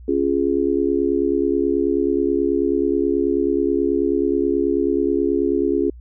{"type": "chord", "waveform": "sine", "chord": "Db major", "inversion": "none", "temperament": "just", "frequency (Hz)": [277.2, 346.5, 415.8], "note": ["Db4", "F4", "Ab4"], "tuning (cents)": [0, -14, 2], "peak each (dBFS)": [-21, -20, -21], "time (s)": [0.08, 5.9], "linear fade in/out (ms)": 5, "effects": ["added 60 Hz sine -37 dBFS peak until 6 s"]}